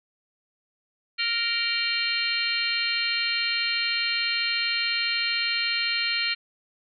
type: harmonic tone with a mistuned harmonic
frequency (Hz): 466.2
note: A#4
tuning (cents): 0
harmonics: 3 / 4 / 5 / 6 / 7 / 8 / 9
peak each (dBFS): -34 / -33 / -28 / -31 / -34 / -39 / -28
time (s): 1.18-6.35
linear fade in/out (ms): 20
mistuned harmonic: 7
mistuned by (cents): -75
effects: none